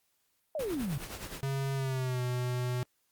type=exponential sweep; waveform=sine; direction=down; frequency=659.3 to 128.8 Hz; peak=-31 dBFS; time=0.55-0.98 s; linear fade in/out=2 ms
type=noise with tremolo; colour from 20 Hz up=pink; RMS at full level=-40 dBFS; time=0.59-1.41 s; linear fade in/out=5 ms; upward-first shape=sine; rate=9.6 Hz; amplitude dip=60%
type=tone with pitch glide; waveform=square; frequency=136.4 to 124.36 Hz; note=C#3 to B2; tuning=-28 to +12 cents; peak=-31 dBFS; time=1.43-2.83 s; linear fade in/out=0 ms; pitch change=-160 cents; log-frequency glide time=1.75-2.22 s
effects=white hiss -75 dBFS RMS until 3.11 s + Opus 48 kbps